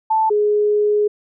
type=tone pair in turn; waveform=sine; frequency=880 / 417.7 Hz; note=A5 / G#4; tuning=0 / +10 cents; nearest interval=octave + minor second; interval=1290 cents; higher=first; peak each=-13 dBFS; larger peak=neither; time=0.1-0.3 / 0.3-1.08 s; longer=second; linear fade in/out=10 ms; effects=none